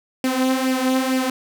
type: tone with flanger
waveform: sawtooth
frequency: 259.8 Hz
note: C4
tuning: 12 cents flat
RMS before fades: -20 dBFS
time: 0.24-1.3 s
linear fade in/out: 2 ms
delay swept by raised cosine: 0.38 to 4.18 ms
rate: 2.2 Hz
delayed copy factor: +0.6
effects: 9-bit